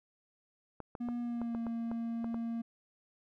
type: clicks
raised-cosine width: 1 ms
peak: -28 dBFS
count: 9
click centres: 0.803 / 0.952 / 1.087 / 1.416 / 1.549 / 1.667 / 1.915 / 2.244 / 2.344 s
type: tone with pitch glide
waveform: triangle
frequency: 240 to 231 Hz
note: B3 to A#3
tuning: -49 to -16 cents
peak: -32 dBFS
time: 1-2.62 s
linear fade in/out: 10 ms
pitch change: -67 cents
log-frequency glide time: 1.2-1.6 s
effects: none